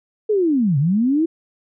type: linear two-way sweep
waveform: sine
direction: down then up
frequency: 441.4 to 130.81 to 336.8 Hz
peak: -14 dBFS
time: 0.29-1.26 s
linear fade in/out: 10 ms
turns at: 0.78 s
effects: none